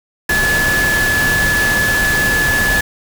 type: tone in noise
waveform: sine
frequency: 1716 Hz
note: A6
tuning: 44 cents flat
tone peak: -13 dBFS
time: 0.29-2.81 s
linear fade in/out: 5 ms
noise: pink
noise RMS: -19 dBFS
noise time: 0.29-2.81 s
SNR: +3 dB
effects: none